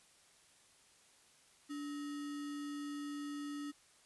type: tone with sample-and-hold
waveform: sine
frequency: 289.9 Hz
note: D4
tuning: 22 cents flat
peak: -40 dBFS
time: 1.69-3.72 s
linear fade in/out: 20 ms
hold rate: 1575 Hz
effects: white hiss -66 dBFS RMS until 4.05 s + resampled to 24000 Hz